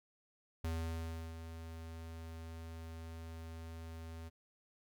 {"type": "tone with ADSR envelope", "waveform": "square", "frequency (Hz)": 81.9, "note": "E2", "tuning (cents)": -11, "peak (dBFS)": -36, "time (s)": [0.64, 4.3], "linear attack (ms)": 4, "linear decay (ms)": 690, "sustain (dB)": -10, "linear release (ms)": 26, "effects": ["13-bit"]}